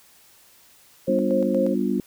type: tone with tremolo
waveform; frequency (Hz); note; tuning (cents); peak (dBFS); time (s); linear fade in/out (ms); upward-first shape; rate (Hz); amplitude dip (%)
sine; 533; C5; +32; -20; 1.07-1.75; 20; square; 4.2; 50
type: chord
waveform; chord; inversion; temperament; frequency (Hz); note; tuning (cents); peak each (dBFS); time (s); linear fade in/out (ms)
sine; G dominant seventh; none; just; 196 / 245 / 294 / 352.8; G3 / B3 / D4 / F4; 0 / -14 / +2 / +18; -25 / -25 / -27 / -27; 1.08-2; 2
effects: white hiss -54 dBFS RMS until 2.06 s